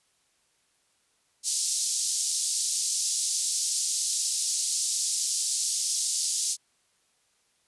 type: band-pass noise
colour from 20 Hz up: white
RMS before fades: -28 dBFS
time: 1.43-6.57 s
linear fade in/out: 50 ms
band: 4700 to 9300 Hz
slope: 24 dB/octave
effects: white hiss -69 dBFS RMS until 7.67 s + resampled to 24000 Hz